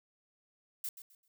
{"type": "noise with echo", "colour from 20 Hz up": "violet", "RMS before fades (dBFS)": -38, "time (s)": [0.84, 0.89], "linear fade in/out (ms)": 2, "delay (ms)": 130, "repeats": 3, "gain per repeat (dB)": -12, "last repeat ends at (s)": 1.28, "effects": []}